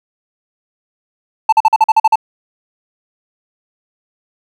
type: tone bursts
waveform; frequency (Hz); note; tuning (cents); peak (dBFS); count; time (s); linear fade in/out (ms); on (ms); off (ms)
triangle; 880; A5; 0; -3; 9; 1.49-2.157; 5; 35; 44
effects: none